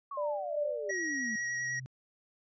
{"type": "exponential sweep", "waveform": "sine", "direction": "down", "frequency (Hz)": [1146, 212.3], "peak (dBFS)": -37, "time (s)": [0.11, 1.36], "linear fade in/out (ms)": 5}
{"type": "tone with tremolo", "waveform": "sine", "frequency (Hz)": 590, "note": "D5", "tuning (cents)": 8, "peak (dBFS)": -30, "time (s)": [0.17, 0.91], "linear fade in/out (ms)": 5, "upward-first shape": "sine", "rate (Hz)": 2.7, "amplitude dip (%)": 55}
{"type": "tone with vibrato", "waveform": "square", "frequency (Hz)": 1905, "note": "A#6", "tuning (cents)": 37, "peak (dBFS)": -33, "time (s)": [0.89, 1.8], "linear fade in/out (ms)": 10, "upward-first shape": "sine", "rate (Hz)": 9.9, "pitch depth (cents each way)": 13}
{"type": "tone with exponential growth", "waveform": "sine", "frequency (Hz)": 130, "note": "C3", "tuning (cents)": -11, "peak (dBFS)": -39, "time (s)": [1.07, 1.86], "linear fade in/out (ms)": 0, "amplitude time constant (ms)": 170}
{"effects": ["resampled to 16000 Hz"]}